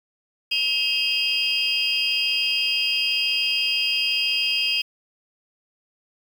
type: tone cluster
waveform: sine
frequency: 2563 / 2804 / 3184 / 4910 Hz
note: E7 / F7 / G7 / D#8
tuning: -49 / +6 / +26 / -24 cents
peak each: -25 dBFS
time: 0.51-4.82 s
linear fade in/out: 10 ms
effects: tanh soft clip ceiling -11 dBFS + 7-bit